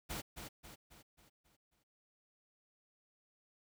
pink noise with echo, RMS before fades -42 dBFS, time 0.09-0.22 s, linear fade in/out 20 ms, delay 270 ms, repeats 6, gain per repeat -6 dB, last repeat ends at 1.84 s, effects none

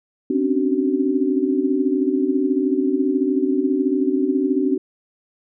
sine tone cluster, 261.8 / 275.8 / 294.3 / 377.5 Hz, C4 / C#4 / D4 / F#4, +1 / -9 / +4 / +35 cents, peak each -22 dBFS, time 0.3-4.78 s, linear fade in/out 5 ms, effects none

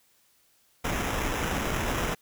pink noise with sample-and-hold, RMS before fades -29 dBFS, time 0.84-2.15 s, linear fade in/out 10 ms, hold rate 4410 Hz, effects white hiss -65 dBFS RMS until 2.21 s

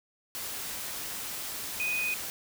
sine tone in noise, 2489 Hz, D#7, in tune, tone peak -28 dBFS, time 1.8-2.14 s, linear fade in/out 0 ms, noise white, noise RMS -37 dBFS, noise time 0.35-2.3 s, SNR +6 dB, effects none

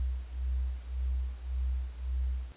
sine beating tone pair, 62.8 / 64.6 Hz, B1 / C2, +30 / -21 cents, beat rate 1.8 Hz, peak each -32 / -35 dBFS, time 0-2.52 s, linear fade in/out 0 ms, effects pink hiss -58 dBFS RMS until 2.56 s + resampled to 8000 Hz

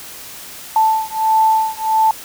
sine beating tone pair, 880 / 881.5 Hz, A5 / A5, 0 / +3 cents, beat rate 1.5 Hz, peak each -15 dBFS, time 0.76-2.11 s, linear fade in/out 2 ms, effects white hiss -34 dBFS RMS until 2.24 s

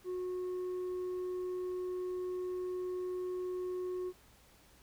sine tone with tanh clipping, 364.6 Hz, F#4, 25 cents flat, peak -36 dBFS, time 0.04-4.13 s, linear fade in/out 50 ms, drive 3 dB, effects added 60 Hz sine -68 dBFS peak until 4.82 s + pink hiss -63 dBFS RMS until 4.82 s

